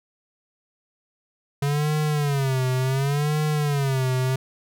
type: tone with vibrato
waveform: square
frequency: 140 Hz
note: C#3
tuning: 18 cents sharp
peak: -21 dBFS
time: 1.62-4.36 s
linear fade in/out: 5 ms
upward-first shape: sine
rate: 0.69 Hz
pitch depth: 150 cents each way
effects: none